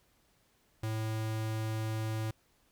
square tone, 110 Hz, A2, in tune, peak -33 dBFS, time 0.83-2.31 s, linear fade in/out 5 ms, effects pink hiss -70 dBFS RMS until 2.71 s

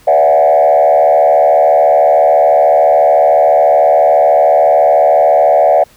sine tone with frequency modulation, 652 Hz, E5, 19 cents flat, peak -4 dBFS, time 0.07-5.84 s, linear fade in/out 10 ms, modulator 73.9 Hz, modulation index 1.5, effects tanh soft clip ceiling -1 dBFS + pink hiss -45 dBFS RMS until 5.96 s

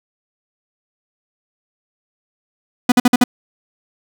45% pulse tone bursts, 246.9 Hz, B3, in tune, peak -7 dBFS, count 5, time 2.89-3.24 s, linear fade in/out 5 ms, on 30 ms, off 50 ms, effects none

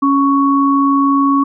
sine tone pair together, 277.2 / 1113.3 Hz, C#4 / C#6, 0 / +7 cents, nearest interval 2 octaves, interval 2407 cents, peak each -11 / -13 dBFS, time 0.02-1.44 s, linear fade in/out 10 ms, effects none

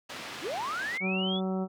white band-pass noise, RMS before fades -41 dBFS, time 0.09-0.98 s, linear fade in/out 10 ms, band 120 to 3300 Hz, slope 12 dB/octave
sine linear sweep, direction up, 244.6 to 3520 Hz, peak -31 dBFS, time 0.41-1.41 s, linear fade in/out 50 ms
harmonic tone, 188.4 Hz, F#3, 32 cents sharp, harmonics 1 / 2 / 3 / 4 / 5 / 6 / 7, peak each -29 / -35 / -39 / -40 / -47 / -52 / -46 dBFS, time 1-1.68 s, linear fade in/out 50 ms
effects none

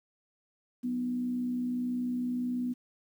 sine tone with frequency modulation, 246.9 Hz, B3, in tune, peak -29 dBFS, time 0.83-2.74 s, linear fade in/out 20 ms, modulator 61.6 Hz, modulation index 0.29, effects 10-bit

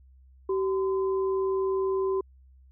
sine tone pair together, 384 / 1023 Hz, G4 / C6, -36 / -39 cents, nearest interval octave + perfect fourth, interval 1697 cents, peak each -24 / -35 dBFS, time 0.49-2.21 s, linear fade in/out 5 ms, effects added 65 Hz sine -52 dBFS peak until 2.71 s

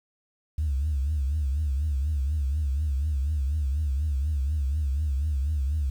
sine tone with vibrato, 71.8 Hz, D2, 39 cents flat, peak -22 dBFS, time 0.58-5.9 s, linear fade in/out 5 ms, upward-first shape triangle, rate 4.1 Hz, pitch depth 180 cents each way, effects tanh soft clip ceiling -19 dBFS + 9-bit

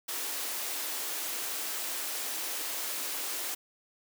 white high-pass noise, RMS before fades -35 dBFS, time 0.08-3.55 s, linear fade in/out 10 ms, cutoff 260 Hz, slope 48 dB/octave, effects none

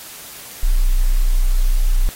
sine tone, 30.87 Hz, B0, in tune, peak -11 dBFS, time 0.63-2.09 s, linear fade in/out 0 ms, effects white hiss -36 dBFS RMS until 2.15 s + AAC 48 kbps

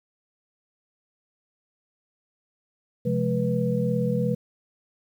sine tone cluster, 131.9 / 174.6 / 211.7 / 488.9 Hz, C3 / F3 / G#3 / B4, +14 / 0 / +33 / -18 cents, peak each -27 dBFS, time 3.05-4.35 s, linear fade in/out 10 ms, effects 9-bit

